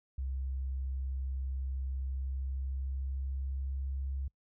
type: tone with pitch glide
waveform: sine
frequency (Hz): 66.1 to 67.65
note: C2 to C#2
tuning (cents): +18 to -42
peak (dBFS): -33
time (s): 0.18-4.28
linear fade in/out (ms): 5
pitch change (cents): +40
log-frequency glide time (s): 1.98-4.16
effects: noise-tail reverb RT60 0.1 s tail -25 dB re dry